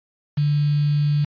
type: tone with quantisation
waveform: sine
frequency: 146.83 Hz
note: D3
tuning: in tune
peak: -16 dBFS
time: 0.37-1.25 s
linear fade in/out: 10 ms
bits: 6
effects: resampled to 11025 Hz